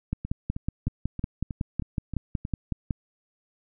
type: two click trains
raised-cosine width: 5 ms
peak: -20 / -14 dBFS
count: 8 / 16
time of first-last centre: 0.25-2.451 / 0.13-2.908 s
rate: 3.18 / 5.4 Hz
effects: none